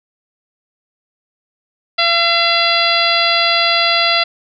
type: harmonic tone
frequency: 680 Hz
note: F5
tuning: 46 cents flat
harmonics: 1 / 2 / 3 / 4 / 5 / 6 / 7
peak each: -19 / -19 / -19 / -19 / -19 / -19 / -19 dBFS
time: 1.98-4.24 s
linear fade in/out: 10 ms
effects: none